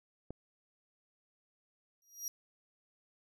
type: click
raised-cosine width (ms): 2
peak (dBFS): -29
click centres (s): 0.306
type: tone with exponential growth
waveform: 30% pulse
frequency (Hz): 5720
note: F8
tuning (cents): +41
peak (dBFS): -30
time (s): 2.02-2.28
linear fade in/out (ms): 1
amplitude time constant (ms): 55
effects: none